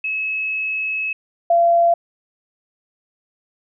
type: tone pair in turn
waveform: sine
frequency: 2580 / 683.4 Hz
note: E7 / F5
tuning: -38 / -38 cents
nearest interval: octave + major seventh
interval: 2300 cents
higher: first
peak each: -20 / -11 dBFS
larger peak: second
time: 0.04-1.13 / 1.5-1.94 s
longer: first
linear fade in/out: 5 ms
effects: none